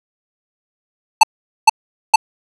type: tone bursts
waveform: square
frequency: 880 Hz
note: A5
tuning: in tune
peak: -3 dBFS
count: 3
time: 1.21-2.159 s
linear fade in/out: 5 ms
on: 23 ms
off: 440 ms
effects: resampled to 24000 Hz + 7-bit